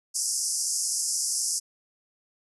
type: band-pass noise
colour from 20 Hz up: pink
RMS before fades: -28 dBFS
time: 0.14-1.6 s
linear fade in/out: 20 ms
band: 5000 to 11000 Hz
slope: 96 dB/octave
effects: none